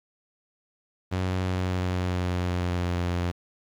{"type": "tone with pitch glide", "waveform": "sawtooth", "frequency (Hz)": [92.5, 87.92], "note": ["F#2", "F2"], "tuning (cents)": [0, 12], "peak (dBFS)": -21, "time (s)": [1.11, 3.32], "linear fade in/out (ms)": 20, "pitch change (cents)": -88, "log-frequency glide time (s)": [1.41, 2.99], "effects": ["low-pass 5000 Hz 12 dB/octave", "9-bit"]}